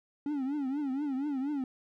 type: tone with vibrato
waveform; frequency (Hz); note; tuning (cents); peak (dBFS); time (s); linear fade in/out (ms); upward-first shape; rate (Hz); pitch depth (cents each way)
triangle; 278.1; C#4; +6; -28; 0.26-1.64; 2; triangle; 4.2; 160
effects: none